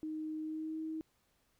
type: tone with pitch glide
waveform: sine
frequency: 311.5 to 317.1 Hz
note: D#4 to D#4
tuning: +2 to +33 cents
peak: -37 dBFS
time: 0.03-1.01 s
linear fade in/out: 0 ms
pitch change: +31 cents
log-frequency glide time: 0.41-0.79 s
effects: pink hiss -75 dBFS RMS until 1.59 s